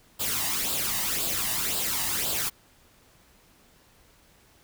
white noise with flanger, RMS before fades -28 dBFS, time 0.19-2.5 s, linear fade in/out 20 ms, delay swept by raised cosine 0.24 to 1.07 ms, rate 1.9 Hz, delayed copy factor +0.6, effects pink hiss -59 dBFS RMS until 4.63 s

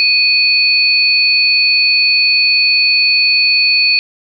sine tone pair together, 2489 / 4435 Hz, D#7 / C#8, 0 / 0 cents, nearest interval minor seventh, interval 1000 cents, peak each -11 dBFS, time 0-3.99 s, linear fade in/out 0 ms, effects none

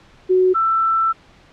sine tone pair in turn, 370 / 1331.5 Hz, F#4 / E6, 0 / +17 cents, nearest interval octave + minor seventh, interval 2217 cents, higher second, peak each -11 / -14 dBFS, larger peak first, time 0.29-0.54 / 0.54-1.13 s, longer second, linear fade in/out 20 ms, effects pink hiss -49 dBFS RMS until 1.52 s + low-pass 4000 Hz 12 dB/octave

